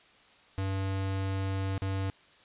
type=tone with dropouts; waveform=square; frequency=96.5 Hz; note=G2; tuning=27 cents flat; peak=-30 dBFS; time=0.58-2.1 s; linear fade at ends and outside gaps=0 ms; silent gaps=1.779-1.82 s; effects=white hiss -59 dBFS RMS until 2.44 s + resampled to 8000 Hz